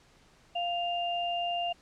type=tone pair together; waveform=sine; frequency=698.5 / 2799 Hz; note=F5 / F7; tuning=0 / +3 cents; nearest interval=2 octaves; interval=2403 cents; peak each=-30 / -34 dBFS; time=0.55-1.73 s; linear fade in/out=10 ms; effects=pink hiss -61 dBFS RMS until 1.81 s + low-pass 7000 Hz 12 dB/octave

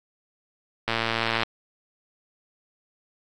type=click train; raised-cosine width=0.3 ms; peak=-8 dBFS; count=64; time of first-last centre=0.88-1.433 s; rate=114 Hz; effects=AAC 48 kbps

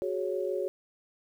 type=chord; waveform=sine; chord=F# suspended second; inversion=none; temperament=just; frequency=370 / 416.2 / 555 Hz; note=F#4 / G#4 / C#5; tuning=0 / +4 / +2 cents; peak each=-32 / -34 / -33 dBFS; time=0.02-0.68 s; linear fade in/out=0 ms; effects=10-bit

